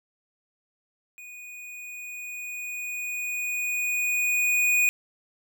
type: tone with level ramp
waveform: square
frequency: 2470 Hz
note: D#7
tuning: 13 cents flat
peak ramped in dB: -42 to -19 dBFS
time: 1.18-4.89 s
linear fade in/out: 0 ms
effects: none